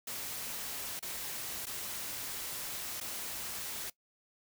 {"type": "noise with dropouts", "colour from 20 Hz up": "white", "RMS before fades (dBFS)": -40, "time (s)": [0.07, 3.9], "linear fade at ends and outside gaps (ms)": 5, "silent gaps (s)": [[0.994, 1.025], [1.657, 1.666], [3.002, 3.01]], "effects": ["noise-tail reverb RT60 0.1 s tail -20 dB re dry"]}